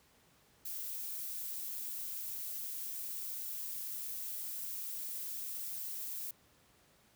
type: noise with amplitude modulation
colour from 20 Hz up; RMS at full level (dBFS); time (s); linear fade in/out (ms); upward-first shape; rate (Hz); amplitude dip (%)
violet; -40; 0.65-6.31; 5; sine; 202; 30
effects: pink hiss -67 dBFS RMS until 7.15 s + high-pass 60 Hz 12 dB/octave